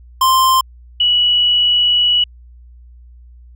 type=tone pair in turn; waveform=square / sine; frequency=1046.5 / 2936 Hz; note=C6 / F#7; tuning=0 / -14 cents; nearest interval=octave + tritone; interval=1786 cents; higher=second; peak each=-10 dBFS; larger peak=neither; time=0.21-0.61 / 1-2.24 s; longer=second; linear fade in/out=5 ms; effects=added 60 Hz sine -38 dBFS peak until 3.55 s